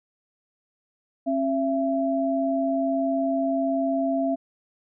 sine tone pair together, 270.4 / 671 Hz, C#4 / E5, -43 / +31 cents, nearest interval octave + major third, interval 1574 cents, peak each -24 dBFS, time 1.26-4.36 s, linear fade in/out 20 ms, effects none

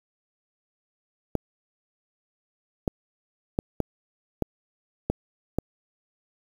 clicks, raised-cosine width 2 ms, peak -10 dBFS, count 7, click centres 1.353 / 2.878 / 3.589 / 3.803 / 4.423 / 5.1 / 5.586 s, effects 7-bit

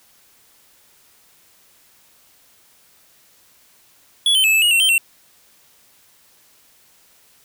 square tone with pitch steps, 3383 / 3080 / 2604 / 2623 / 2883 / 2716 / 3127 / 2715 Hz, G#7 / G7 / E7 / E7 / F#7 / F7 / G7 / F7, +31 / -31 / -22 / -9 / -46 / -49 / -5 / -50 cents, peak -13 dBFS, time 4.26-4.98 s, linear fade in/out 2 ms, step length 90 ms, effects white hiss -54 dBFS RMS until 7.44 s

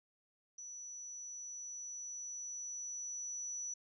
sine tone with level ramp, 5920 Hz, F#8, in tune, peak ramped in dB -46 to -39 dBFS, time 0.58-3.74 s, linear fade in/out 5 ms, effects none

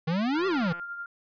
square exponential two-way sweep, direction up then down, 153.8 to 398.9 to 153.8 Hz, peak -25 dBFS, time 0.07-0.73 s, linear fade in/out 10 ms, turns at 0.47 s
sine tone with tremolo, 1396.9 Hz, F6, in tune, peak -32 dBFS, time 0.35-1.06 s, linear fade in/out 2 ms, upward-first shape triangle, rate 11 Hz, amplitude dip 50%
click train, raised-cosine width 0.5 ms, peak -31 dBFS, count 71, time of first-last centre 0.39-0.797 s, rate 172 Hz
effects resampled to 11025 Hz

